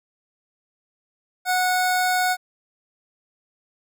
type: tone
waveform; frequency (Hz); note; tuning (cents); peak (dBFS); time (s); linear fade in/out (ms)
25% pulse; 734; F#5; -14; -15; 1.45-2.37; 50
effects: none